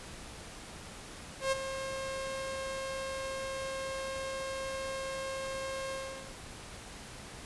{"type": "tone with ADSR envelope", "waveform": "sawtooth", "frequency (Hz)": 535, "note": "C5", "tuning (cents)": 38, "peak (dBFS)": -22, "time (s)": [1.4, 6.35], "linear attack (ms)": 120, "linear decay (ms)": 18, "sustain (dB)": -10, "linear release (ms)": 430, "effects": ["pink hiss -47 dBFS RMS until 7.45 s", "resampled to 24000 Hz"]}